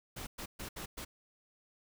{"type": "noise bursts at uneven times", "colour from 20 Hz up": "pink", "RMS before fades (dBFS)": -43, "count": 5, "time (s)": [[0.16, 0.27], [0.38, 0.46], [0.59, 0.69], [0.76, 0.86], [0.97, 1.05]], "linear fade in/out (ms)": 10, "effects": []}